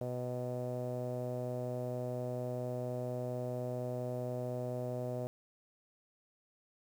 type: tone with low-pass filter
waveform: sawtooth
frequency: 124.3 Hz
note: B2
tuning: 12 cents sharp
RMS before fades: -38 dBFS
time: 0.01-5.27 s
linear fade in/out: 0 ms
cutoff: 590 Hz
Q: 5.6
effects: 10-bit